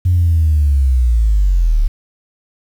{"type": "linear sweep", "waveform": "sine", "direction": "down", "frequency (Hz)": [91.3, 34.65], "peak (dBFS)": -8, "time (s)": [0.05, 1.88], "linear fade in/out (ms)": 10, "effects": ["tanh soft clip ceiling -5 dBFS", "7-bit"]}